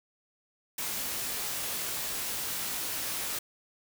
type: noise with comb filter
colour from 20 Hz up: white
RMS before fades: -34 dBFS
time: 0.78-3.39 s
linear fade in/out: 5 ms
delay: 19 ms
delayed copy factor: +0.55
effects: none